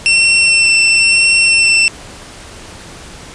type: tone with vibrato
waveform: sawtooth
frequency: 2700 Hz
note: E7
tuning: 41 cents sharp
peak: -4 dBFS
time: 0.06-1.88 s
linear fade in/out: 0 ms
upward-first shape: sine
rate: 1 Hz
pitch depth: 10 cents each way
effects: pink hiss -33 dBFS RMS until 3.34 s + resampled to 22050 Hz